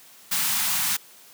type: band-stop noise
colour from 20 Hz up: white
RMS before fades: -24 dBFS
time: 0.31-0.97 s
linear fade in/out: 10 ms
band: 250 to 760 Hz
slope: 48 dB/octave
effects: white hiss -50 dBFS RMS until 1.33 s + high-pass 150 Hz 12 dB/octave